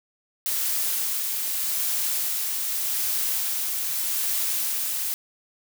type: noise with tremolo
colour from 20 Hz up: blue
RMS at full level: -25 dBFS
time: 0.46-5.14 s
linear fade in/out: 0 ms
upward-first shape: sine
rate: 0.83 Hz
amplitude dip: 25%
effects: none